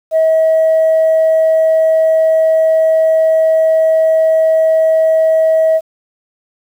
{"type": "tone", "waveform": "sine", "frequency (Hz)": 641, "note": "E5", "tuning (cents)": -49, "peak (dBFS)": -6, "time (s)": [0.11, 5.81], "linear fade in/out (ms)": 50, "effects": ["tanh soft clip ceiling -5 dBFS", "7-bit"]}